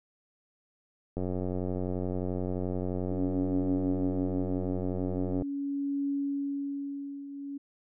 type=click train; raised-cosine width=2 ms; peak=-20 dBFS; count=390; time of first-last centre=1.17-5.421 s; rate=91.5 Hz
type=tone with tremolo; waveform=sine; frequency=280.6 Hz; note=C#4; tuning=21 cents sharp; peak=-27 dBFS; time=3.11-7.58 s; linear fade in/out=10 ms; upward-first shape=triangle; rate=0.42 Hz; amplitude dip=75%
effects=none